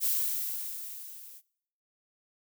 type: noise with level ramp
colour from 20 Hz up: violet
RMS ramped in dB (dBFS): -26 to -50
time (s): 0-1.42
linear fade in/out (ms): 50
effects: noise-tail reverb RT60 0.7 s tail -23 dB re dry